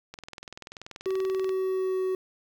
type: click train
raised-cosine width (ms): 0.2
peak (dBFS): -23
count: 29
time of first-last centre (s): 0.14-1.493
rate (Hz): 20.7
type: tone with pitch glide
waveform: triangle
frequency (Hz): 379.9 to 374.5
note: F#4 to F#4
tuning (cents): +46 to +21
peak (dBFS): -23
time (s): 1.06-2.15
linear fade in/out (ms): 2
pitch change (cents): -25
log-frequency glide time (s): 1.33-2.02
effects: 9-bit